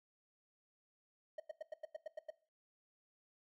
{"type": "tone bursts", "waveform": "triangle", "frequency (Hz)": 622.3, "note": "D#5", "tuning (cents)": 0, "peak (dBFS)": -39, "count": 9, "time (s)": [1.38, 2.304], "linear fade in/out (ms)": 5, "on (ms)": 20, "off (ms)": 93, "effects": ["noise-tail reverb RT60 0.4 s tail -19 dB re dry"]}